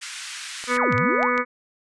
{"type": "band-pass noise", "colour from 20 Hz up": "pink", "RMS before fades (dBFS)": -35, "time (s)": [0.01, 0.78], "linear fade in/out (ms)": 20, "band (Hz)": [1500, 9700], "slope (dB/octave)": 24}
{"type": "clicks", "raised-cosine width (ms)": 0.2, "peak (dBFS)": -16, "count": 6, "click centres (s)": [0.64, 0.767, 0.925, 0.98, 1.229, 1.378]}
{"type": "harmonic tone", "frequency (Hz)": 246.9, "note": "B3", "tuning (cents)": 0, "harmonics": [1, 2, 4, 5, 6, 7, 8, 9], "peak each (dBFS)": [-28, -25, -30, -24, -29, -30, -32, -27], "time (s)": [0.67, 1.45], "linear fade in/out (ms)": 50}
{"type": "exponential two-way sweep", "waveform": "sine", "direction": "down then up", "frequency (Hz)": [3050, 98, 1419], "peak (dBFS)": -23, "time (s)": [0.75, 1.31], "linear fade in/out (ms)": 50, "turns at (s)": 0.95}
{"effects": ["resampled to 24000 Hz"]}